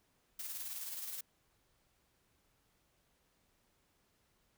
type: noise with tremolo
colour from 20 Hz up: blue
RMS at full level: -42 dBFS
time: 0.39-1.21 s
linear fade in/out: 5 ms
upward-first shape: square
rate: 19 Hz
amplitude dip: 35%
effects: pink hiss -75 dBFS RMS until 4.57 s